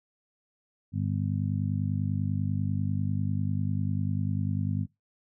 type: harmonic tone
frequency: 50.1 Hz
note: G1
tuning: 38 cents sharp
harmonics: 2 / 3 / 4 / 5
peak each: -29 / -31 / -34 / -36 dBFS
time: 0.92-4.87 s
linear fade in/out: 50 ms
effects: noise-tail reverb RT60 0.2 s tail -22 dB re dry